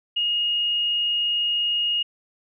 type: tone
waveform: sine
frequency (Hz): 2863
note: F7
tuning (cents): +42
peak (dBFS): -20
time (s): 0.16-2.03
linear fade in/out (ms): 10
effects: none